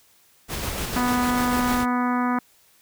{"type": "noise with tremolo", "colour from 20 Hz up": "pink", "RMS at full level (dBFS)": -28, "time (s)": [0.48, 1.86], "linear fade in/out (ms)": 50, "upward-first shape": "square", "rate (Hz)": 6.7, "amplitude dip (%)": 25}
{"type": "harmonic tone", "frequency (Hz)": 246.9, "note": "B3", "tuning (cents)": 0, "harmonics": [1, 2, 3, 4, 5, 6, 7, 8, 9], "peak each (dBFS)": [-22, -36, -30, -28, -29, -34, -37, -40, -42], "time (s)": [0.96, 2.39], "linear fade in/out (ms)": 5}
{"effects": ["white hiss -58 dBFS RMS until 2.81 s"]}